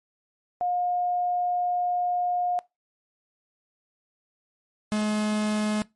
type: tone pair in turn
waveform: sine / 45% pulse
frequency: 714 / 212.3 Hz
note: F5 / G#3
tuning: +38 / +38 cents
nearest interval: octave + major sixth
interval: 2100 cents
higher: first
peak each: -23 dBFS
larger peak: neither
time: 0.61-2.59 / 4.92-5.82 s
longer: first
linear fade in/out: 0 ms
effects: noise-tail reverb RT60 0.2 s tail -21 dB re dry + MP3 48 kbps